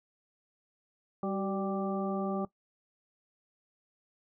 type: harmonic tone with a mistuned harmonic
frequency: 196 Hz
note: G3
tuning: in tune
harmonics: 1 / 2 / 3 / 4 / 6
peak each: -33 / -36 / -38 / -39 / -41 dBFS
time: 1.23-2.45 s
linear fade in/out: 2 ms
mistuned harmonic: 2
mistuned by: -52 cents
effects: noise-tail reverb RT60 0.1 s tail -18 dB re dry